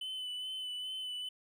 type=tone with vibrato; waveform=triangle; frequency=3016 Hz; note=F#7; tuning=32 cents sharp; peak=-36 dBFS; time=0.01-1.29 s; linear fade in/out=5 ms; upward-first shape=sine; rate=2.4 Hz; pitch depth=24 cents each way; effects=none